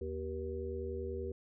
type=harmonic tone with a mistuned harmonic; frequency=79.4 Hz; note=D#2; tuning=36 cents sharp; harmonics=1 / 3 / 5 / 6; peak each=-41 / -48 / -40 / -43 dBFS; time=0.01-1.32 s; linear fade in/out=5 ms; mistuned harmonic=5; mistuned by=-48 cents; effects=none